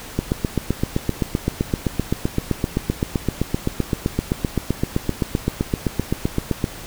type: click train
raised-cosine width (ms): 3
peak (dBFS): -5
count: 51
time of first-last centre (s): 0.19-6.642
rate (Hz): 7.75
effects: pink hiss -36 dBFS RMS until 6.86 s